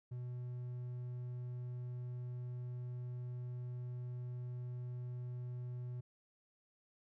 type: tone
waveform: triangle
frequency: 123.47 Hz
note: B2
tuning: in tune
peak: -39 dBFS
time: 0.11-6.01 s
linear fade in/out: 10 ms
effects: none